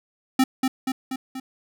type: tone with echo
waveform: square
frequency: 261.6 Hz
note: C4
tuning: in tune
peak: -15 dBFS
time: 0.39-0.44 s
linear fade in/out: 5 ms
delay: 240 ms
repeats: 4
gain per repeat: -4 dB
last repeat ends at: 1.4 s
effects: none